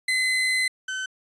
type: tone pair in turn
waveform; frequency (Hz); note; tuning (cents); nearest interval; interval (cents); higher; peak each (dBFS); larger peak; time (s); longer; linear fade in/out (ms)
35% pulse; 2038 / 1526.8; C7 / G6; -46 / -46; perfect fourth; 500; first; -19 / -26; first; 0.08-0.68 / 0.88-1.06; first; 5
effects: resampled to 22050 Hz